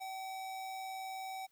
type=tone with amplitude modulation; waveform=square; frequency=763 Hz; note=G5; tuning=47 cents flat; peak=-40 dBFS; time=0-1.47 s; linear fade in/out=20 ms; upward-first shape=sine; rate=119 Hz; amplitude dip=30%; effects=white hiss -75 dBFS RMS until 1.51 s